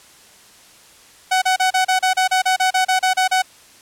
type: tone bursts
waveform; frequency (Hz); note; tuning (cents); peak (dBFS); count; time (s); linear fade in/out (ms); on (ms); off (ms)
sawtooth; 748; F#5; +19; -10; 15; 1.31-3.422; 10; 110; 33
effects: white hiss -47 dBFS RMS until 3.81 s + low-pass 10000 Hz 12 dB/octave